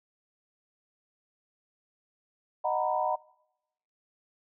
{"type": "chord", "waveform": "sine", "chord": "B major seventh", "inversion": "first", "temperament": "just", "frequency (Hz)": [617.4, 740.8, 926, 987.8], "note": ["D#5", "F#5", "A#5", "B5"], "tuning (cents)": [-14, 2, -12, 0], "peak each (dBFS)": [-31, -30, -32, -33], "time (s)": [2.64, 3.16], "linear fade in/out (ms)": 10, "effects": ["noise-tail reverb RT60 0.9 s tail -24 dB re dry"]}